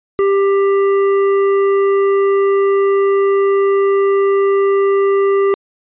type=tone with hard clipping; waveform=sine; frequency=394.9 Hz; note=G4; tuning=13 cents sharp; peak=-12 dBFS; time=0.19-5.54 s; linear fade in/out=0 ms; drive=9 dB; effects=resampled to 8000 Hz